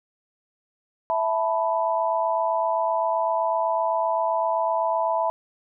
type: chord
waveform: sine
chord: E suspended fourth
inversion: none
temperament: equal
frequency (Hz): 659.3 / 880 / 987.8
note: E5 / A5 / B5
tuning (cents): 0 / 0 / 0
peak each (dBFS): -24 / -26 / -25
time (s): 1.1-5.3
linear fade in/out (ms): 0
effects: none